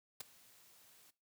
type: noise with ADSR envelope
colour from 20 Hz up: white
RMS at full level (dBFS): -40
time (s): 0.2-1.11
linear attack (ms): 7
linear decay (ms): 10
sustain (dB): -24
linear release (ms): 11
effects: noise-tail reverb RT60 0.3 s tail -19 dB re dry + high-pass 60 Hz 12 dB/octave